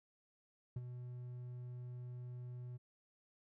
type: tone with ADSR envelope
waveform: triangle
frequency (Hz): 123.47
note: B2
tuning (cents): 0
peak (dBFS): -35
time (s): 0.76-2.78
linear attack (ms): 5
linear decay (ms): 34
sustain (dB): -8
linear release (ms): 21
effects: none